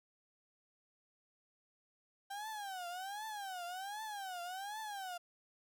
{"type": "tone with vibrato", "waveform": "35% pulse", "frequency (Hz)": 781, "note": "G5", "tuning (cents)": -7, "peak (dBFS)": -40, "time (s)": [2.3, 5.18], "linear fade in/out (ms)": 10, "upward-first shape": "triangle", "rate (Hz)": 1.3, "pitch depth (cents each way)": 220, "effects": []}